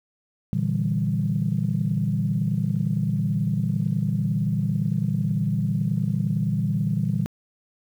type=chord; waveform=sine; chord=E half-diminished seventh; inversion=second; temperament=equal; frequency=116.54 / 146.83 / 164.81 / 196 Hz; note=Bb2 / D3 / E3 / G3; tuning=0 / 0 / 0 / 0 cents; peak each=-26 dBFS; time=0.53-7.26 s; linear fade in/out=0 ms; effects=tanh soft clip ceiling -11 dBFS + 9-bit